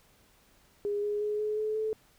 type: tone with pitch steps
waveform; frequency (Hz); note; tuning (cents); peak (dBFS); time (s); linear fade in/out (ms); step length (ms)
sine; 410 / 415 / 420.1 / 425.2 / 430.4 / 435.6; G#4 / G#4 / G#4 / G#4 / A4 / A4; -22 / -1 / +20 / +41 / -38 / -17; -28; 0.85-1.93; 0; 180
effects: pink hiss -63 dBFS RMS until 2.18 s